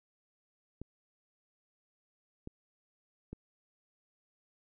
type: clicks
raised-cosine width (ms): 3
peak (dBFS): -29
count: 3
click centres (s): 0.816 / 2.474 / 3.33
effects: none